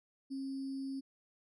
sine tone with sample-and-hold, 270 Hz, C#4, 45 cents flat, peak -37 dBFS, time 0.3-1.01 s, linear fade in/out 20 ms, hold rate 4900 Hz, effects low-pass 8000 Hz 12 dB/octave

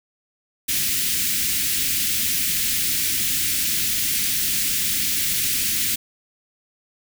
white band-stop noise, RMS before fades -22 dBFS, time 0.68-5.96 s, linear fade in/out 10 ms, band 300 to 1900 Hz, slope 24 dB/octave, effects none

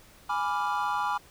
triangle chord, G# diminished seventh, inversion none, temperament equal, 830.6 / 987.8 / 1174.7 / 1396.9 Hz, G#5 / B5 / D6 / F6, 0 / 0 / 0 / 0 cents, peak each -29 / -29 / -30 / -33 dBFS, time 0.29-1.18 s, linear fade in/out 10 ms, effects pink hiss -55 dBFS RMS until 1.3 s

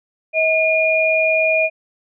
sine tone pair together, 639 / 2429 Hz, D#5 / D#7, +46 / -42 cents, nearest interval octave + major seventh, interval 2312 cents, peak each -16 dBFS, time 0.33-1.7 s, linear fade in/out 50 ms, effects none

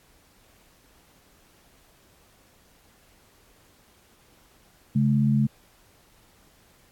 sine tone pair together, 136.92 / 214.5 Hz, C#3 / A3, -21 / -44 cents, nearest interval minor sixth, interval 777 cents, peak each -21 dBFS, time 4.95-5.47 s, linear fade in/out 10 ms, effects pink hiss -59 dBFS RMS until 6.91 s + AAC 64 kbps

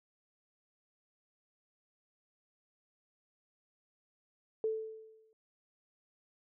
sine tone with exponential decay, 440 Hz, A4, in tune, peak -28 dBFS, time 4.64-5.33 s, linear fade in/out 1 ms, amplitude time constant 150 ms, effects none

